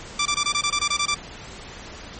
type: tone bursts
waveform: 10% pulse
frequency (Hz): 1174.7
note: D6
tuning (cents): 0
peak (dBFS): -11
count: 11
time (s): 0.19-1.146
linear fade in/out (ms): 5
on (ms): 66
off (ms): 23
effects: pink hiss -39 dBFS RMS until 2.19 s + MP3 32 kbps